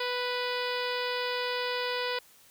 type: harmonic tone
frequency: 493.9 Hz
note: B4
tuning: in tune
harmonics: 1 / 2 / 3 / 4 / 5 / 6 / 7 / 8 / 9 / 10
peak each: -33 / -36 / -38 / -39 / -40 / -41 / -41 / -42 / -43 / -43 dBFS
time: 0-2.19 s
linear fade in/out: 5 ms
effects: white hiss -58 dBFS RMS until 2.5 s